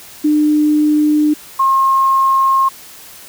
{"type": "tone pair in turn", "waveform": "sine", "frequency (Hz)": [301, 1072.6], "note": ["D4", "C6"], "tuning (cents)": [43, 43], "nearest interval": "octave + minor seventh", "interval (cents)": 2200, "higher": "second", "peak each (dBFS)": -9, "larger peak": "neither", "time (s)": [[0.24, 1.34], [1.59, 2.69]], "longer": "neither", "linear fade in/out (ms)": 10, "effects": ["white hiss -37 dBFS RMS until 3.28 s"]}